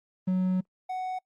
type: tone pair in turn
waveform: triangle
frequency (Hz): 185 / 742.8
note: F#3 / F#5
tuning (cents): 0 / +7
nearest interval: 2 octaves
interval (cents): 2407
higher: second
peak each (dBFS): -21 / -28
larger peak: first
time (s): 0.27-0.61 / 0.89-1.19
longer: first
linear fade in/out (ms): 10
effects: noise-tail reverb RT60 0.1 s tail -25 dB re dry + Opus 24 kbps